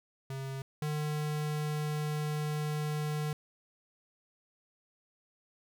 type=tone pair in turn; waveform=square; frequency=134.7 / 150.87 Hz; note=C#3 / D3; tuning=-49 / +47 cents; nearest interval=major second; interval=196 cents; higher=second; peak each=-37 / -32 dBFS; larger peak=second; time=0.3-0.62 / 0.82-3.33 s; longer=second; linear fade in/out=2 ms; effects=none